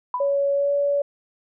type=tone with exponential decay; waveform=sine; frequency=994 Hz; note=B5; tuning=11 cents sharp; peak=-19 dBFS; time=0.14-0.37 s; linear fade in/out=2 ms; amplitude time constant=49 ms
type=tone with pitch glide; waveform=sine; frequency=561 to 569.5 Hz; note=C#5 to C#5; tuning=+21 to +47 cents; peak=-18 dBFS; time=0.2-1.02 s; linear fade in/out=5 ms; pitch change=+26 cents; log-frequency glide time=0.52-0.73 s
effects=none